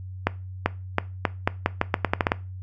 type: accelerating click train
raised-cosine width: 0.5 ms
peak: -4 dBFS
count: 13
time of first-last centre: 0.27-2.319 s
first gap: 390 ms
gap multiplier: 0.83
effects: noise-tail reverb RT60 0.3 s tail -19 dB re dry + added 93 Hz sine -34 dBFS peak until 2.62 s